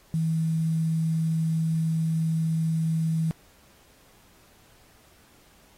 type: tone with quantisation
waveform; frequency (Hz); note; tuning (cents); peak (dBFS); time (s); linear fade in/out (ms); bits
sine; 161.4; E3; -36; -22; 0.14-3.31; 0; 8
effects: pink hiss -58 dBFS RMS until 5.77 s + AAC 48 kbps